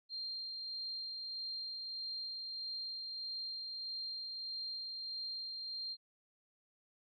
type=tone with tremolo; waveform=sine; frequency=4186 Hz; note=C8; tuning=in tune; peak=-39 dBFS; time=0.09-5.97 s; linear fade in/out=50 ms; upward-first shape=sine; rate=1.6 Hz; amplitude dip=25%; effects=none